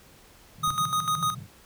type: band-pass noise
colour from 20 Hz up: white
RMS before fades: -39 dBFS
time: 0.58-1.47 s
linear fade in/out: 10 ms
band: 110 to 170 Hz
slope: 48 dB/octave
type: tone with tremolo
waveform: square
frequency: 1244.5 Hz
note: D#6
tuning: in tune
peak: -23 dBFS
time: 0.63-1.35 s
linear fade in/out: 10 ms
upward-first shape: square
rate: 6.7 Hz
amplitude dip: 65%
type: clicks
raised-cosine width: 5 ms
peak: -29 dBFS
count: 2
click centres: 0.678 / 0.709 s
effects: pink hiss -54 dBFS RMS until 1.65 s